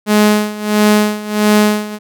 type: tone with tremolo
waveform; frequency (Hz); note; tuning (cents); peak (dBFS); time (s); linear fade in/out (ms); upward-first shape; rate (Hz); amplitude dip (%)
sawtooth; 210.6; G#3; +24; -3; 0.06-1.99; 50; sine; 1.5; 85
effects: none